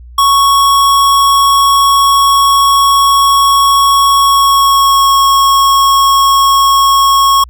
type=tone with pitch glide; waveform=square; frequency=1108.7 to 1097.9 Hz; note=C#6 to C#6; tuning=0 to -17 cents; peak=-6 dBFS; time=0.18-7.44 s; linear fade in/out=5 ms; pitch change=-17 cents; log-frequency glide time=4.19-5.18 s; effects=added 60 Hz sine -30 dBFS peak until 7.49 s